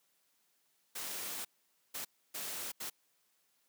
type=noise bursts at uneven times; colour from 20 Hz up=white; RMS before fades=-41 dBFS; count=4; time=0.95-1.45 / 1.94-2.05 / 2.34-2.72 / 2.8-2.9 s; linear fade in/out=10 ms; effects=white hiss -75 dBFS RMS until 3.68 s + high-pass 150 Hz 12 dB/octave